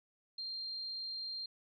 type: tone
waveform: sine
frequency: 4186 Hz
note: C8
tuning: in tune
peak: -39 dBFS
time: 0.38-1.46 s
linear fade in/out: 5 ms
effects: none